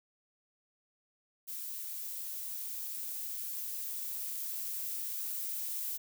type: noise with level ramp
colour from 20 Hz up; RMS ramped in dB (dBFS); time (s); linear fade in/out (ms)
violet; -41 to -37; 1.47-5.98; 20
effects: none